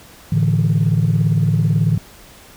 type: chord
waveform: sine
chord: A suspended fourth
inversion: none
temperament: equal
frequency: 110 / 146.83 / 164.81 Hz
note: A2 / D3 / E3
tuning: 0 / 0 / 0 cents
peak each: -16 dBFS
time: 0.32-1.98 s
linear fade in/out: 5 ms
effects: tanh soft clip ceiling -7 dBFS + pink hiss -43 dBFS RMS until 2.56 s